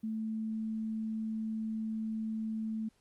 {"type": "tone", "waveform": "sine", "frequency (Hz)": 220, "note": "A3", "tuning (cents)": 0, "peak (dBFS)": -33, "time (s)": [0.03, 2.89], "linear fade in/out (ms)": 10, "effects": ["pink hiss -72 dBFS RMS until 3 s", "Opus 32 kbps"]}